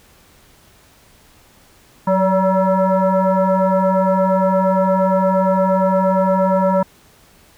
sine tone with frequency modulation, 194.3 Hz, G3, 15 cents flat, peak -12 dBFS, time 2.07-6.83 s, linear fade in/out 5 ms, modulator 380 Hz, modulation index 2.3, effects pink hiss -50 dBFS RMS until 7.57 s

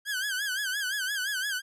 sawtooth tone with vibrato, 1586 Hz, G6, 20 cents sharp, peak -25 dBFS, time 0.05-1.62 s, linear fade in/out 50 ms, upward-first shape sine, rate 5.8 Hz, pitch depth 120 cents each way, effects resampled to 32000 Hz

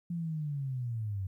sine linear sweep, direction down, 174.2 to 92.5 Hz, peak -32 dBFS, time 0.1-1.27 s, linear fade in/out 5 ms, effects 12-bit

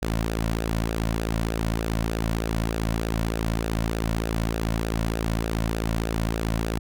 sawtooth tone with flanger, 55.6 Hz, A1, 19 cents sharp, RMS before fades -26 dBFS, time 0.02-6.79 s, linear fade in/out 5 ms, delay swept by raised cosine 0.92 to 2.52 ms, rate 3.3 Hz, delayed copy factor -0.55, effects none

